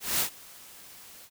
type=noise with ADSR envelope; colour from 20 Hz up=white; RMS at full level=-25 dBFS; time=0-1.3 s; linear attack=200 ms; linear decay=96 ms; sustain=-24 dB; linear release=57 ms; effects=none